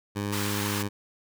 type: tone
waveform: 15% pulse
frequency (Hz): 102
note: G#2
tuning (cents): -31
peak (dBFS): -22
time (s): 0.15-0.89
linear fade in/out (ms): 20
type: high-pass noise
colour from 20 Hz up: pink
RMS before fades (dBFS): -33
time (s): 0.32-0.83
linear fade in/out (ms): 10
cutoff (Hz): 840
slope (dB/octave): 96
effects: none